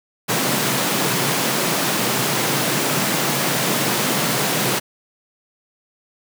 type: high-pass noise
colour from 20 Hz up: pink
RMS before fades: -20 dBFS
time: 0.28-4.8 s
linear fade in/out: 20 ms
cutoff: 120 Hz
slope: 96 dB/octave
effects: none